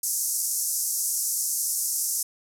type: band-pass noise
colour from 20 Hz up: white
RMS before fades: -27 dBFS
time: 0.03-2.23 s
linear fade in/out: 5 ms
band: 5500 to 13000 Hz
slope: 48 dB/octave
effects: none